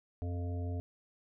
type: harmonic tone with a mistuned harmonic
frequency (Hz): 87.31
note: F2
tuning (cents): 0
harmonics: 1 / 3 / 5 / 7 / 8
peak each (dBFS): -34 / -44 / -48 / -51 / -52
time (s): 0.22-0.8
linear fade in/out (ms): 0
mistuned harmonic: 1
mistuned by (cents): +35
effects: none